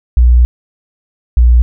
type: tone pair in turn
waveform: sine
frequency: 60.4 / 59.95 Hz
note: B1 / A#1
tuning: -38 / +49 cents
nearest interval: unison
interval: 13 cents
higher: first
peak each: -3 dBFS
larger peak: neither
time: 0.17-0.45 / 1.37-1.62 s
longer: first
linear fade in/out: 0 ms
effects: none